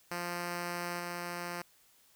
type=tone with level steps; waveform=5% pulse; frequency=174.61 Hz; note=F3; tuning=in tune; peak=-24 / -26 dBFS; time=0.11-1.62 s; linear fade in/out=5 ms; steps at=0.99 s; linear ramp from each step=5 ms; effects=white hiss -65 dBFS RMS until 2.15 s